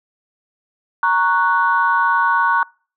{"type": "chord", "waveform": "sine", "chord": "F# major", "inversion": "first", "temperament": "equal", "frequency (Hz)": [932.3, 1108.7, 1480], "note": ["A#5", "C#6", "F#6"], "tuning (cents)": [0, 0, 0], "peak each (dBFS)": -17, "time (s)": [1.03, 2.63], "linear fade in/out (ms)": 2, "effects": ["noise-tail reverb RT60 0.4 s tail -26 dB re dry", "tanh soft clip ceiling -3 dBFS"]}